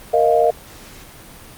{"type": "chord", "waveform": "sine", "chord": "Bb suspended fourth", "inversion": "none", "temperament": "equal", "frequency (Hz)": [466.2, 622.3, 698.5], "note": ["Bb4", "Eb5", "F5"], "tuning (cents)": [0, 0, 0], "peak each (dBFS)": -16, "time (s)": [0.13, 0.51], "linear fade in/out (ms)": 10, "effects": ["pink hiss -40 dBFS RMS until 1.57 s", "Opus 32 kbps"]}